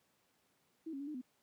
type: tone with pitch steps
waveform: sine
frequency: 322.4 / 273.8 / 283.2 / 303.7 / 252.4 Hz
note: E4 / C#4 / C#4 / D#4 / B3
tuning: -38 / -21 / +37 / -42 / +38 cents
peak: -40 dBFS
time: 0.86-1.215 s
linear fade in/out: 10 ms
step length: 71 ms
effects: pink hiss -75 dBFS RMS until 1.42 s + high-pass 150 Hz 12 dB/octave